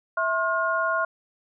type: tone cluster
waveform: sine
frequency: 654 / 1071 / 1424 Hz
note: E5 / C6 / F6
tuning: -14 / +40 / +33 cents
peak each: -27 / -26 / -25 dBFS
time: 0.17-1.05 s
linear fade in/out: 5 ms
effects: none